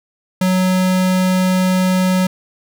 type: tone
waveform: square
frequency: 185 Hz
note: F#3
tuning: in tune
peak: -13 dBFS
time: 0.41-2.27 s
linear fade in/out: 5 ms
effects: none